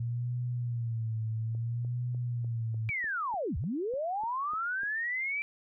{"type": "tone with vibrato", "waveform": "sine", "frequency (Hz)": 116.6, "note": "A#2", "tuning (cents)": 1, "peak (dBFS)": -30, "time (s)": [0, 2.9], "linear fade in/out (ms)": 5, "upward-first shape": "sine", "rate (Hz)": 0.6, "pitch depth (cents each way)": 90}
{"type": "click train", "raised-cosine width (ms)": 2, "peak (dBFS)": -38, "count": 12, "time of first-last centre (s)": [1.55, 4.834], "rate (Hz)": 3.35}
{"type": "linear two-way sweep", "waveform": "sine", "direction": "down then up", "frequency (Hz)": [2349, 61.74, 2349], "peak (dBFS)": -30, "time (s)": [2.89, 5.42], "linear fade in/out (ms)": 0, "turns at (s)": 3.57}
{"effects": []}